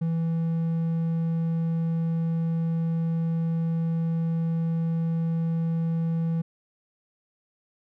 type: tone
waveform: triangle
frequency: 164.81 Hz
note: E3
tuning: in tune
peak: -21 dBFS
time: 0.01-6.42 s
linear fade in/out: 10 ms
effects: none